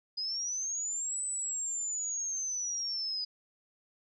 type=linear two-way sweep; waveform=sine; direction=up then down; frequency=4937 to 8060 to 4937 Hz; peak=-32 dBFS; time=0.17-3.25 s; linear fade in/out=10 ms; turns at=1.24 s; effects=none